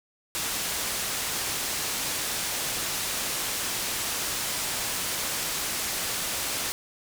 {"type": "low-pass noise", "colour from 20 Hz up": "white", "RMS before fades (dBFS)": -30, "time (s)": [0.35, 6.72], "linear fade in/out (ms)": 0, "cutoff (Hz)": 11000, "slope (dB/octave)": 12, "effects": []}